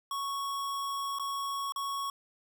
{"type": "tone with dropouts", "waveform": "square", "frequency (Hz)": 1108.7, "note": "C#6", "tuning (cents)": 0, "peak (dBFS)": -33, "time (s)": [0.11, 2.1], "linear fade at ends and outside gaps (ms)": 2, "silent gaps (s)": [[1.187, 1.196], [1.722, 1.76]], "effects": []}